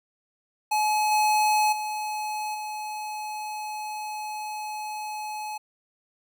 square tone with level steps, 851 Hz, G#5, 42 cents sharp, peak -22 / -20 / -29 / -32 dBFS, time 0.71-5.58 s, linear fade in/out 10 ms, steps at 1.11 / 1.72 / 2.54 s, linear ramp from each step 10 ms, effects none

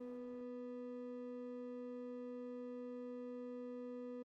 triangle ring-modulated tone, 370 Hz, F#4, in tune, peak -40 dBFS, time 0-4.23 s, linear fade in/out 10 ms, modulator 121 Hz, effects Opus 24 kbps

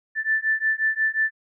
sine beating tone pair, 1760 / 1765.6 Hz, A6 / A6, 0 / +5 cents, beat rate 5.6 Hz, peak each -23 dBFS, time 0.15-1.31 s, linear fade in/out 50 ms, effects none

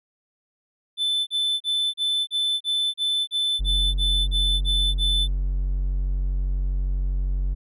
triangle tone bursts, 3520 Hz, A7, in tune, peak -19 dBFS, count 13, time 0.97-5.278 s, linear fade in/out 50 ms, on 300 ms, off 34 ms
triangle tone, 46.25 Hz, F#1, in tune, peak -19 dBFS, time 3.59-7.55 s, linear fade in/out 20 ms
effects resampled to 32000 Hz

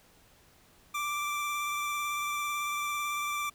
25% pulse tone with vibrato, 1174.7 Hz, D6, in tune, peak -27 dBFS, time 0.94-3.5 s, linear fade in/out 10 ms, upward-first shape sine, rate 18 Hz, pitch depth 16 cents each way, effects pink hiss -61 dBFS RMS until 3.54 s

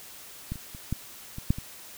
clicks, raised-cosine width 5 ms, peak -19 / -29 / -30 / -15 / -24 / -9 / -23 dBFS, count 7, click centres 0.52 / 0.557 / 0.749 / 0.926 / 1.384 / 1.505 / 1.585 s, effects white hiss -46 dBFS RMS until 1.97 s

